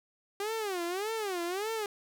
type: tone with vibrato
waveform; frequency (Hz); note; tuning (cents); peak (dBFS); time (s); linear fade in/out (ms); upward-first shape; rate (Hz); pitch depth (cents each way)
sawtooth; 392; G4; 0; -28; 0.4-1.86; 2; sine; 1.7; 240
effects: none